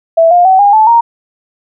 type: tone with pitch steps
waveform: sine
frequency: 659.3 / 706.6 / 757.3 / 811.7 / 870 / 932.4 Hz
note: E5 / F5 / F#5 / G#5 / A5 / A#5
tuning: 0 / +20 / +40 / -40 / -20 / 0 cents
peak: -3 dBFS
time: 0.17-1.01 s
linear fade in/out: 10 ms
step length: 140 ms
effects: none